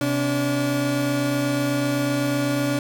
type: tone pair together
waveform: 30% pulse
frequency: 129.6 / 287.2 Hz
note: C3 / D4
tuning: -16 / -39 cents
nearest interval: octave + major second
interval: 1377 cents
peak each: -23 / -19 dBFS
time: 0.01-2.79 s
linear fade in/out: 2 ms
effects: none